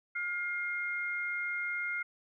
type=tone pair together; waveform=sine; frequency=1419 / 2123 Hz; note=F6 / C7; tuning=+27 / +25 cents; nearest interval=perfect fifth; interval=698 cents; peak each=-36 / -34 dBFS; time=0.15-2.03 s; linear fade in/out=10 ms; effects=none